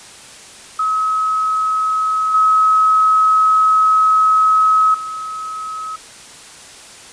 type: tone with level steps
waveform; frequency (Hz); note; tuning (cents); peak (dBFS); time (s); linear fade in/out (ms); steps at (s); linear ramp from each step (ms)
sine; 1280; D#6; +49; -14 / -9 / -23; 0.79-5.96; 5; 2.34 / 4.94; 5
effects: white hiss -38 dBFS RMS until 7.12 s + resampled to 22050 Hz